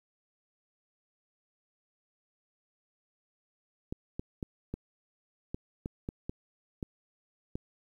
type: clicks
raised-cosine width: 3 ms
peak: -22 dBFS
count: 10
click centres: 3.925 / 4.195 / 4.428 / 4.74 / 5.545 / 5.859 / 6.089 / 6.295 / 6.828 / 7.555 s
effects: 10-bit